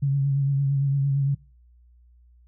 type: tone with vibrato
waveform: sine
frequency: 138.7 Hz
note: C#3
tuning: 1 cent sharp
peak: -19 dBFS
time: 0.02-1.35 s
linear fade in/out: 10 ms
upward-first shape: triangle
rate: 8.8 Hz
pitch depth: 39 cents each way
effects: noise-tail reverb RT60 0.4 s tail -24 dB re dry + added 60 Hz sine -52 dBFS peak until 2.47 s